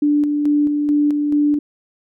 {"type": "tone with tremolo", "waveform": "sine", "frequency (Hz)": 293.7, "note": "D4", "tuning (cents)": 0, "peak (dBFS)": -12, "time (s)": [0.02, 1.59], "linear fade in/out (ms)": 5, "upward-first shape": "square", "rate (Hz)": 2.3, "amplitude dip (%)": 35, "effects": []}